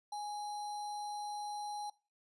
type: tone with sample-and-hold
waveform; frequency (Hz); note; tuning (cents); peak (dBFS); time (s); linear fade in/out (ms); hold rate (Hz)
sine; 830.6; G#5; 0; -38; 0.12-1.9; 5; 4900
effects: noise-tail reverb RT60 0.3 s tail -20 dB re dry + resampled to 24000 Hz